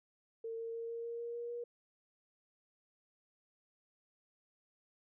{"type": "tone with pitch steps", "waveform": "sine", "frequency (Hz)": [454.3, 457.5, 460.6, 463.8, 467.1, 470.3, 473.6, 476.9], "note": ["A#4", "A#4", "A#4", "A#4", "A#4", "A#4", "A#4", "A#4"], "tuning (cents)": [-45, -32, -21, -9, 3, 15, 27, 39], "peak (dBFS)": -39, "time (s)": [0.44, 1.64], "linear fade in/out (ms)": 5, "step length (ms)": 150, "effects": []}